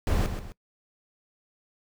brown noise with echo, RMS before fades -24 dBFS, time 0.07-0.26 s, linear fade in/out 0 ms, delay 130 ms, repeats 2, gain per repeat -8 dB, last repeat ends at 0.52 s, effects noise-tail reverb RT60 0.1 s tail -22 dB re dry

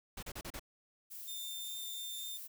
pink noise bursts, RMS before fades -44 dBFS, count 5, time 0.17-0.595 s, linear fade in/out 5 ms, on 57 ms, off 35 ms
violet noise, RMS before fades -47 dBFS, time 1.1-2.48 s, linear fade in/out 20 ms
sawtooth tone, 3601 Hz, A7, 39 cents sharp, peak -39 dBFS, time 1.27-2.38 s, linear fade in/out 20 ms
effects none

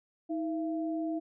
sine tone pair together, 319.4 / 676.8 Hz, D#4 / E5, +45 / +45 cents, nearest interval octave + minor second, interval 1300 cents, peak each -31 / -38 dBFS, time 0.29-1.2 s, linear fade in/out 20 ms, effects none

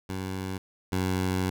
15% pulse tone pair in turn, 94.4 / 92.83 Hz, F#2 / F#2, +35 / +6 cents, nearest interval unison, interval 29 cents, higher first, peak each -25 / -19 dBFS, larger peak second, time 0.09-0.58 / 0.92-1.5 s, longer second, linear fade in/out 5 ms, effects none

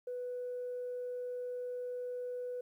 sine tone, 494.7 Hz, B4, 3 cents sharp, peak -36 dBFS, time 0.07-2.61 s, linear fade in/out 5 ms, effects tanh soft clip ceiling -33 dBFS + 12-bit

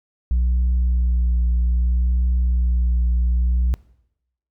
sine tone with vibrato, 60.7 Hz, B1, 29 cents flat, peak -13 dBFS, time 0.31-3.74 s, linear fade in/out 0 ms, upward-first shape triangle, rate 0.63 Hz, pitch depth 28 cents each way, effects noise-tail reverb RT60 0.8 s tail -23 dB re dry + tanh soft clip ceiling -14 dBFS

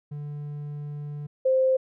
triangle / sine tone pair in turn, 146.7 / 522.8 Hz, D3 / C5, -2 / -1 cents, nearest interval octave + minor seventh, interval 2201 cents, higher second, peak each -30 / -18 dBFS, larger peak second, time 0.11-1.27 / 1.45-1.77 s, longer first, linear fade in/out 10 ms, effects none

